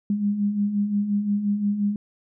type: beating tone pair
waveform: sine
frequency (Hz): 200 / 205.7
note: G3 / G#3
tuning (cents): +35 / -16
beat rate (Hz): 5.7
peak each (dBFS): -29 / -21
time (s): 0.1-1.96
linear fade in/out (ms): 2
effects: none